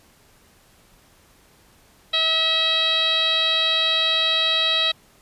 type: tone with low-pass filter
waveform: 10% pulse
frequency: 645 Hz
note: E5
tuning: 38 cents flat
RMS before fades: -20 dBFS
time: 2.13-4.92 s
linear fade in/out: 10 ms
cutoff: 3800 Hz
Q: 7.3
effects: pink hiss -55 dBFS RMS until 5.21 s + resampled to 32000 Hz